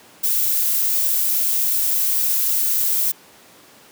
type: noise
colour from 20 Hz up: violet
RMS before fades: -19 dBFS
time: 0.23-3.12 s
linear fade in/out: 10 ms
effects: pink hiss -47 dBFS RMS until 3.91 s + high-pass 200 Hz 12 dB/octave